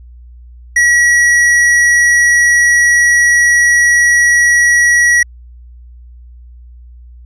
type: tone with hard clipping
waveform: sine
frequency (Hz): 1923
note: B6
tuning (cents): -47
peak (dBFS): -8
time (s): 0.76-5.23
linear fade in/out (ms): 5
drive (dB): 12
effects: added 60 Hz sine -33 dBFS peak until 7.25 s + resampled to 22050 Hz